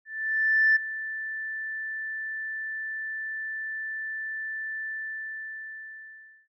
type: tone with ADSR envelope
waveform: sine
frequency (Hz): 1763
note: A6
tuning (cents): +3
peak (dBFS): -16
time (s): 0.05-6.48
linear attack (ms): 710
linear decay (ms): 11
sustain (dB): -15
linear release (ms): 1600
effects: noise-tail reverb RT60 0.1 s tail -23 dB re dry + tanh soft clip ceiling -12 dBFS